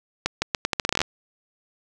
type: accelerating click train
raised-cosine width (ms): 0.2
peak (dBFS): -4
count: 14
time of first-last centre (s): 0.26-1.016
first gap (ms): 160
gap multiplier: 0.8
effects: none